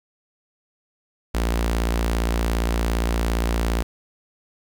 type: tone with notch filter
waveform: sawtooth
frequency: 57.4 Hz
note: A#1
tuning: 26 cents flat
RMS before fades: -22 dBFS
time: 1.34-3.83 s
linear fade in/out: 10 ms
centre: 120 Hz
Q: 1.3
effects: 8-bit